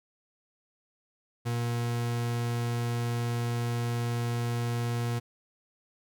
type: tone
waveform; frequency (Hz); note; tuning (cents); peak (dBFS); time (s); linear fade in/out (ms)
40% pulse; 118.8; A#2; +33; -27; 1.45-5.2; 20
effects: none

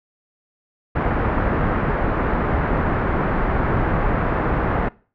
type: low-pass noise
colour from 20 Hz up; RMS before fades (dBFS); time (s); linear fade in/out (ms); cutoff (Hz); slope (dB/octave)
pink; -20; 0.95-4.89; 10; 1700; 24
effects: noise-tail reverb RT60 0.4 s tail -22 dB re dry

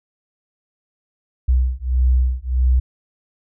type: beating tone pair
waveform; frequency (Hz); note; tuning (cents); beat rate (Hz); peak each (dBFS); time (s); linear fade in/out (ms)
sine; 62.4 / 64; B1 / C2; +19 / -38; 1.6; -17; 1.48-2.8; 10
effects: none

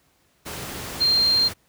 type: tone in noise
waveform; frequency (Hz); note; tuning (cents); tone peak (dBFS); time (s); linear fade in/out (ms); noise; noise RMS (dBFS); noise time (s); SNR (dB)
sine; 4186; C8; 0; -16; 1-1.49; 20; pink; -33; 0.45-1.54; +14
effects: pink hiss -63 dBFS RMS until 1.68 s + high-pass 60 Hz 12 dB/octave

